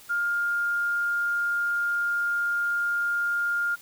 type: tone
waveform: sine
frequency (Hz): 1408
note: F6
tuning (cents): +14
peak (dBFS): -23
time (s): 0.09-3.76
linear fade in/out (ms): 20
effects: white hiss -50 dBFS RMS until 3.81 s